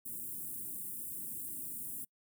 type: band-stop noise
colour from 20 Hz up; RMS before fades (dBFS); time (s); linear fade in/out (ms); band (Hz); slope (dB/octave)
white; -42; 0.05-2.05; 10; 350 to 8500; 48
effects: noise-tail reverb RT60 0.1 s tail -26 dB re dry + high-pass 100 Hz 12 dB/octave